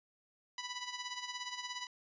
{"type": "tone with tremolo", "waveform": "10% pulse", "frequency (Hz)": 987.8, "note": "B5", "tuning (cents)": 0, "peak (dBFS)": -29, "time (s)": [0.58, 1.87], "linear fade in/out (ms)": 2, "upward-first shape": "sine", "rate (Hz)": 17, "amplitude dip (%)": 65, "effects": ["resampled to 16000 Hz"]}